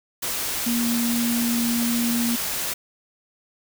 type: tone in noise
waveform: sine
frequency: 235.9 Hz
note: A#3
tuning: 21 cents sharp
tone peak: -21 dBFS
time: 0.66-2.36 s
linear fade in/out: 10 ms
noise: white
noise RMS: -27 dBFS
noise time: 0.22-2.74 s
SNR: +3 dB
effects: none